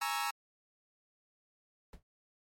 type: chord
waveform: sawtooth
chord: A# half-diminished seventh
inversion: third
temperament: equal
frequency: 830.6 / 932.3 / 1108.7 / 1318.5 Hz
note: G#5 / A#5 / C#6 / E6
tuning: 0 / 0 / 0 / 0 cents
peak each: -34 / -34 / -37 / -34 dBFS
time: 0.01-0.31 s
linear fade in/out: 10 ms
type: noise with exponential decay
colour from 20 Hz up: brown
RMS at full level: -42 dBFS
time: 1.93-2.03 s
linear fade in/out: 2 ms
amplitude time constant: 21 ms
effects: MP3 64 kbps

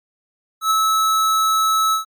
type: tone with ADSR envelope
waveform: square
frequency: 1300 Hz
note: E6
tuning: 24 cents flat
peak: -13 dBFS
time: 0.61-2.05 s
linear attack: 99 ms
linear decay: 8 ms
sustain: -2 dB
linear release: 120 ms
effects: MP3 96 kbps

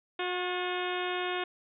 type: harmonic tone with a mistuned harmonic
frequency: 361.4 Hz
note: F#4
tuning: 41 cents flat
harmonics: 1 / 2 / 3 / 4 / 5 / 6 / 7 / 8 / 9 / 10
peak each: -34 / -37 / -39 / -40 / -41 / -42 / -42 / -43 / -44 / -44 dBFS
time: 0.19-1.44 s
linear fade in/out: 5 ms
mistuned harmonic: 5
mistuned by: -47 cents
effects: none

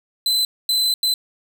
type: tone bursts at uneven times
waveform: 40% pulse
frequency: 4038 Hz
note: B7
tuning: 38 cents sharp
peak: -15 dBFS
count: 3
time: 0.26-0.45 / 0.69-0.94 / 1.03-1.14 s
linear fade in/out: 2 ms
effects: none

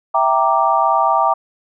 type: chord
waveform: sine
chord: E half-diminished seventh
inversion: none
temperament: equal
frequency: 659.3 / 784 / 932.3 / 1174.7 Hz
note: E5 / G5 / Bb5 / D6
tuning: 0 / 0 / 0 / 0 cents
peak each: -19 / -17 / -17 / -17 dBFS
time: 0.14-1.34 s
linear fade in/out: 10 ms
effects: none

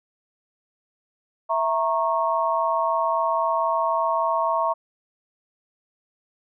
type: chord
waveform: sine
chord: A# diminished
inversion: second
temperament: equal with one note detuned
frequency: 659.3 / 932.3 / 1096 Hz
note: E5 / A#5 / C#6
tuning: 0 / 0 / -20 cents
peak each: -24 dBFS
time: 1.49-4.74 s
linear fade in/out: 20 ms
effects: none

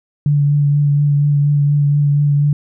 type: tone with vibrato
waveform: sine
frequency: 144.8 Hz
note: D3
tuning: 24 cents flat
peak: -10 dBFS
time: 0.26-2.53 s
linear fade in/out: 2 ms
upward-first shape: triangle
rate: 4.2 Hz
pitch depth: 22 cents each way
effects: none

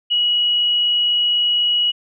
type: tone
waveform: sine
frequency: 2914 Hz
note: F#7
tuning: 27 cents flat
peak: -14 dBFS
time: 0.1-1.92 s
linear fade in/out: 20 ms
effects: none

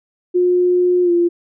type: tone with pitch glide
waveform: sine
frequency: 358.5 to 345.7 Hz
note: F4 to F4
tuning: +45 to -18 cents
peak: -11 dBFS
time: 0.34-1.29 s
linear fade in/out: 20 ms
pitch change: -63 cents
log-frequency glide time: 1.03-1.11 s
effects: none

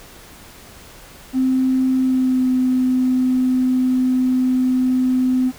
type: tone with pitch glide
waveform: triangle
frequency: 260 to 255.4 Hz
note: C4 to C4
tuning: -11 to -42 cents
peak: -10 dBFS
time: 1.33-5.52 s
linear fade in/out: 50 ms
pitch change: -31 cents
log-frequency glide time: 1.98-2.49 s
effects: tanh soft clip ceiling -12 dBFS + pink hiss -42 dBFS RMS until 5.58 s

